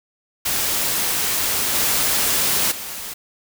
white noise with level steps, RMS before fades -21 / -19 / -31 dBFS, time 0.45-3.14 s, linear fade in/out 10 ms, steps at 1.74 / 2.71 s, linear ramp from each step 10 ms, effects none

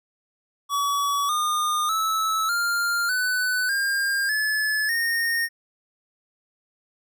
square tone with pitch steps, 1136 / 1217.5 / 1304.9 / 1398.6 / 1499 / 1606.5 / 1721.9 / 1845.4 Hz, C#6 / D#6 / E6 / F6 / F#6 / G6 / A6 / A#6, +42 / -38 / -18 / +2 / +22 / +42 / -38 / -18 cents, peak -22 dBFS, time 0.69-5.49 s, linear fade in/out 50 ms, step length 600 ms, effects none

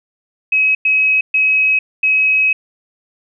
sine tone bursts at uneven times, 2551 Hz, D#7, 43 cents sharp, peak -10 dBFS, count 4, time 0.52-0.75 / 0.85-1.21 / 1.34-1.79 / 2.03-2.53 s, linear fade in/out 5 ms, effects none

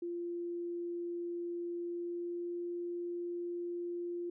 sine tone with pitch glide, 345.9 to 348.1 Hz, F4 to F4, -17 to -6 cents, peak -36 dBFS, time 0.02-4.3 s, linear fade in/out 5 ms, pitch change +11 cents, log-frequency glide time 1.79-2.6 s, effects none

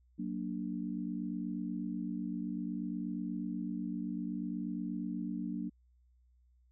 sine chord, Gb augmented, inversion none, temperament equal, 185 / 233.1 / 293.7 Hz, Gb3 / Bb3 / D4, 0 / 0 / 0 cents, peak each -39 / -39 / -40 dBFS, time 0.18-5.7 s, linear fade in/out 20 ms, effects added 61 Hz sine -64 dBFS peak until 6.71 s

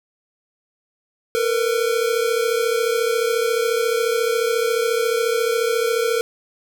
square tone pair together, 454.3 / 488.5 Hz, A#4 / B4, -45 / -19 cents, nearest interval minor second, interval 126 cents, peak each -20 / -23 dBFS, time 1.35-6.21 s, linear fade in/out 0 ms, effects none

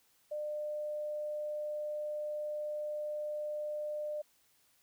sine tone, 600 Hz, D5, 37 cents sharp, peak -35 dBFS, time 0.31-4.22 s, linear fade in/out 10 ms, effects white hiss -70 dBFS RMS until 4.82 s

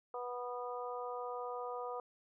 harmonic tone, 245.5 Hz, B3, 10 cents flat, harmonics 2 / 3 / 4 / 5, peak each -42 / -45 / -46 / -46 dBFS, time 0.14-2 s, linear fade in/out 2 ms, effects none

